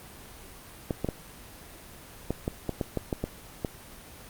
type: clicks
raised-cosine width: 2 ms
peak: -14 dBFS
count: 11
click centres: 0.908 / 1.046 / 1.088 / 2.306 / 2.479 / 2.693 / 2.812 / 2.973 / 3.128 / 3.24 / 3.648 s
effects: pink hiss -47 dBFS RMS until 4.29 s + Opus 24 kbps